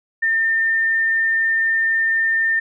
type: tone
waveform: sine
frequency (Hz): 1806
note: A6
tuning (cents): +45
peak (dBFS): -15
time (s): 0.22-2.6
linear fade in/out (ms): 10
effects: none